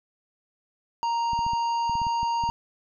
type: harmonic tone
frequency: 932.3 Hz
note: A#5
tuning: in tune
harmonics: 1 / 3 / 5 / 7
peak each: -23 / -40 / -41 / -49 dBFS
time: 1.03-2.5 s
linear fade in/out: 0 ms
type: clicks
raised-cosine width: 5 ms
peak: -25 dBFS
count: 11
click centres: 1.333 / 1.391 / 1.465 / 1.534 / 1.896 / 1.954 / 2.017 / 2.068 / 2.231 / 2.438 / 2.491 s
effects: none